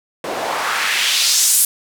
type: noise with band-pass filter sweep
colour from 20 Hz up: white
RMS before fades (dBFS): -17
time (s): 0.24-1.65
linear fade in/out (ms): 2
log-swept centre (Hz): 440 to 11000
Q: 1.5
effects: none